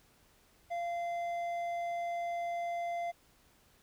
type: tone with hard clipping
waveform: sine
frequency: 690 Hz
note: F5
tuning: 21 cents flat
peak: -35 dBFS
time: 0.7-3.12 s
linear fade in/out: 20 ms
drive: 6 dB
effects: pink hiss -66 dBFS RMS until 3.82 s